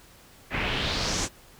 pink noise with low-pass filter sweep, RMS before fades -28 dBFS, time 0.5-1.29 s, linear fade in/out 50 ms, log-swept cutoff 2100 to 7600 Hz, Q 2.8, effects pink hiss -53 dBFS RMS until 1.59 s

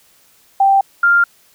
sine tone pair in turn, 784 / 1396.9 Hz, G5 / F6, 0 / 0 cents, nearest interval minor seventh, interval 1000 cents, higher second, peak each -8 dBFS, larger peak neither, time 0.6-0.81 / 1.03-1.24 s, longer neither, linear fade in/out 5 ms, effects white hiss -52 dBFS RMS until 1.54 s

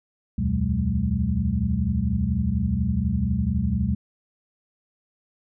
sine tone cluster, 71.5 / 83.4 / 121.6 / 186 / 210.2 Hz, D2 / E2 / B2 / F#3 / G#3, -46 / +21 / -26 / +9 / +21 cents, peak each -27 dBFS, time 0.38-3.95 s, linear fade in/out 5 ms, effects none

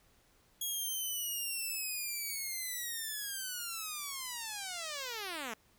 5% pulse linear sweep, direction down, 3322 to 209 Hz, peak -27 dBFS, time 0.61-5.54 s, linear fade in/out 5 ms, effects pink hiss -68 dBFS RMS until 5.78 s

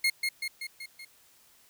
30% pulse tone with echo, 2148 Hz, C7, 45 cents sharp, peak -20 dBFS, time 0.04-0.1 s, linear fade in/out 5 ms, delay 190 ms, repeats 5, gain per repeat -4 dB, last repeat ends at 1.05 s, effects white hiss -61 dBFS RMS until 1.69 s

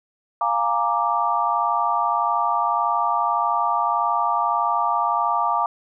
sine chord, Bb dominant seventh, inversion second, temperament equal, 698.5 / 830.6 / 932.3 / 1174.7 Hz, F5 / Ab5 / Bb5 / D6, 0 / 0 / 0 / 0 cents, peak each -25 / -26 / -23 / -22 dBFS, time 0.41-5.66 s, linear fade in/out 2 ms, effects none

